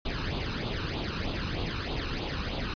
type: noise with flanger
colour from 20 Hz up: pink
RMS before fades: -32 dBFS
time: 0.05-2.74 s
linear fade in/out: 5 ms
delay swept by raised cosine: 0.26 to 0.77 ms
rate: 3.2 Hz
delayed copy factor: +0.65
effects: resampled to 11025 Hz